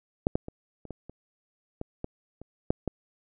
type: clicks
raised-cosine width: 2 ms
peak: -9 / -11 / -24 / -30 / -23 / -29 / -20 / -19 / -29 / -9 / -15 dBFS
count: 11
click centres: 0.269 / 0.355 / 0.484 / 0.853 / 0.907 / 1.096 / 1.814 / 2.044 / 2.416 / 2.705 / 2.877 s
effects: none